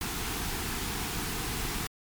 pink band-stop noise, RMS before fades -33 dBFS, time 0.01-1.87 s, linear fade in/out 2 ms, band 480 to 690 Hz, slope 96 dB/octave, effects MP3 96 kbps

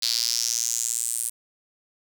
sawtooth tone with high-pass filter sweep, 117.3 Hz, A#2, 11 cents sharp, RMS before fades -26 dBFS, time 0.02-1.3 s, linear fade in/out 10 ms, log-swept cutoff 4400 to 9300 Hz, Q 4.7, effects none

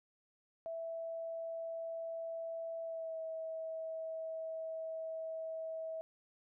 sine tone with pitch glide, 659.3 to 645.7 Hz, E5 to E5, 0 to -36 cents, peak -39 dBFS, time 0.66-6.01 s, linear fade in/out 0 ms, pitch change -36 cents, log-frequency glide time 2.83-3.19 s, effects none

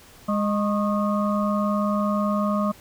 harmonic tone with a mistuned harmonic, 206 Hz, G#3, 14 cents flat, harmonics 1 / 3 / 5 / 6, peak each -22 / -27 / -29 / -30 dBFS, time 0.28-2.72 s, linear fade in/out 10 ms, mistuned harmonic 5, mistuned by +94 cents, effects pink hiss -49 dBFS RMS until 2.8 s

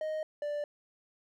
triangle tone pair in turn, 622.3 / 587.4 Hz, D#5 / D5, 0 / 0 cents, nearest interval minor second, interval 100 cents, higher first, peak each -30 / -30 dBFS, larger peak neither, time 0.01-0.23 / 0.42-0.64 s, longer neither, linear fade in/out 2 ms, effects none

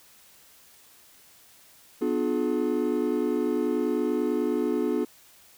triangle chord, B diminished seventh, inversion none, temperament just, 246.9 / 296.3 / 355.6 / 426.7 Hz, B3 / D4 / F4 / Ab4, 0 / +15 / +31 / +47 cents, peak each -27 dBFS, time 2.01-5.05 s, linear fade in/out 10 ms, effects white hiss -55 dBFS RMS until 5.57 s

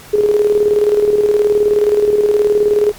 sine tone with tremolo, 417 Hz, G#4, 7 cents sharp, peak -7 dBFS, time 0.13-2.92 s, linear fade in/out 10 ms, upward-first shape square, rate 19 Hz, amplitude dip 50%, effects pink hiss -37 dBFS RMS until 2.98 s + MP3 96 kbps

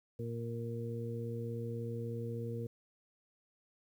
harmonic tone, 116.54 Hz, A#2, in tune, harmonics 1 / 2 / 3 / 4, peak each -39 / -44 / -49 / -42 dBFS, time 0.19-2.67 s, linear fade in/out 5 ms, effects 11-bit

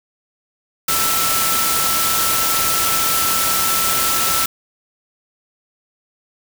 sine tone in noise, 1328 Hz, E6, 12 cents sharp, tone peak -22 dBFS, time 0.88-4.46 s, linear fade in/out 5 ms, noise white, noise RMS -18 dBFS, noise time 0.88-4.46 s, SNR -7 dB, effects none

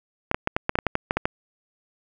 clicks, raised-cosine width 0.5 ms, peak -6 dBFS, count 12, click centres 0.314 / 0.345 / 0.474 / 0.565 / 0.694 / 0.755 / 0.788 / 0.867 / 0.954 / 1.109 / 1.17 / 1.255 s, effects none

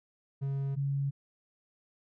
triangle / sine tone pair in turn, 137.6 / 139.2 Hz, C#3 / C#3, -12 / +8 cents, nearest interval unison, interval 20 cents, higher second, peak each -28 dBFS, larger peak neither, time 0.41-0.76 / 0.76-1.11 s, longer neither, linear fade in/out 20 ms, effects none

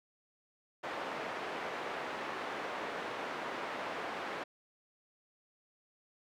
pink band-pass noise, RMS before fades -40 dBFS, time 0.83-4.44 s, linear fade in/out 10 ms, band 430 to 2000 Hz, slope 12 dB/octave, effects none

